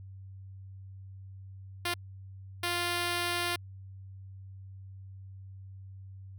5% pulse tone bursts at uneven times, 349.2 Hz, F4, in tune, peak -18 dBFS, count 2, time 1.85-1.94 / 2.63-3.56 s, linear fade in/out 5 ms, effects added 96 Hz sine -44 dBFS peak until 6.38 s

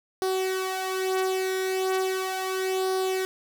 sawtooth tone with flanger, 376.9 Hz, F#4, 32 cents sharp, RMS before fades -27 dBFS, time 0.22-3.25 s, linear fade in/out 0 ms, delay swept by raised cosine 0.2 to 3.2 ms, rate 0.37 Hz, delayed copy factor +0.6, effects none

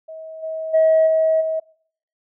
sine tone with level steps, 639 Hz, D#5, 46 cents sharp, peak -32 / -24 / -10 / -13 / -19 dBFS, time 0.08-1.6 s, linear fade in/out 10 ms, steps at 0.42 / 0.73 / 1.06 / 1.4 s, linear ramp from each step 20 ms, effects noise-tail reverb RT60 0.6 s tail -23 dB re dry + tanh soft clip ceiling -8 dBFS

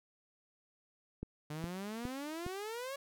click train, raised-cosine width 3 ms, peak -27 dBFS, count 4, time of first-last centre 1.23-2.465 s, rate 2.43 Hz
sawtooth exponential sweep, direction up, 147.2 to 565 Hz, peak -36 dBFS, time 1.5-2.96 s, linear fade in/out 5 ms
effects none

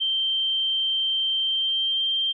sine tone with pitch glide, 3135 to 3160 Hz, G7 to G7, -1 to +13 cents, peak -21 dBFS, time 0-2.33 s, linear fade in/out 20 ms, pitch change +14 cents, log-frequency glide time 1.42-2.07 s, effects none

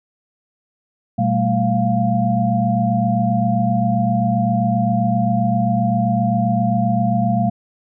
sine tone cluster, 120.3 / 193.3 / 220.9 / 697 Hz, B2 / G3 / A3 / F5, -45 / -24 / +7 / -4 cents, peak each -20 dBFS, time 1.18-7.5 s, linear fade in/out 10 ms, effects none

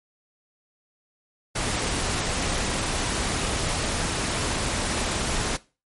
pink noise, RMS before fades -26 dBFS, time 1.55-5.57 s, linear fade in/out 10 ms, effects noise-tail reverb RT60 0.3 s tail -19 dB re dry + MP3 48 kbps

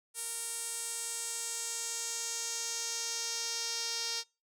sawtooth tone with band-pass filter sweep, 462.4 Hz, A#4, 14 cents flat, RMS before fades -37 dBFS, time 0.14-4.24 s, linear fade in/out 50 ms, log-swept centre 9300 to 5200 Hz, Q 3, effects noise-tail reverb RT60 0.3 s tail -26 dB re dry

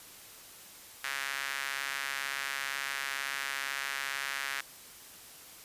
sawtooth tone with high-pass filter, 137.9 Hz, C#3, 9 cents flat, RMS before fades -36 dBFS, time 1.04-4.61 s, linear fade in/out 0 ms, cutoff 1700 Hz, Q 2.1, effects white hiss -51 dBFS RMS until 5.64 s + resampled to 32000 Hz

